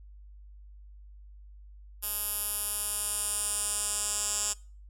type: tone with band-pass filter sweep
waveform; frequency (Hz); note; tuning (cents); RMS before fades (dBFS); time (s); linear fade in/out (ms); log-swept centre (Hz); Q
10% pulse; 207.7; G#3; 0; -32; 2.02-4.54; 20; 12000 to 7700; 4.3
effects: noise-tail reverb RT60 0.4 s tail -23 dB re dry + added 50 Hz sine -47 dBFS peak until 4.89 s